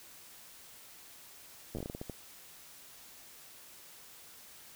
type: slowing click train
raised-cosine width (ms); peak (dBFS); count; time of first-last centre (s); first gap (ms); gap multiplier
2; -26; 11; 1.75-2.097; 9; 1.28
effects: white hiss -54 dBFS RMS until 4.75 s